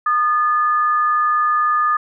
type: tone pair together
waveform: sine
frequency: 1221.9 / 1728 Hz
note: D#6 / A6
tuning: -32 / -32 cents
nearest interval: tritone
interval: 600 cents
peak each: -14 / -24 dBFS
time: 0.06-1.97 s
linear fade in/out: 5 ms
effects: none